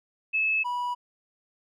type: tone pair in turn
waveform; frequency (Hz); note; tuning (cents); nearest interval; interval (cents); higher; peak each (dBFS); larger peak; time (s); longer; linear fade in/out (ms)
sine / triangle; 2600 / 977.3; E7 / B5; -24 / -18; octave + perfect fourth; 1694; first; -22 / -25; first; 0.33-0.64 / 0.64-0.95; neither; 20
effects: none